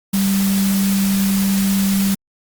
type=tone in noise; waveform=sine; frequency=195.6 Hz; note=G3; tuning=4 cents flat; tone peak=-14 dBFS; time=0.13-2.15 s; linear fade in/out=10 ms; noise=white; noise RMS=-25 dBFS; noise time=0.13-2.15 s; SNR=+8 dB; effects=Opus 48 kbps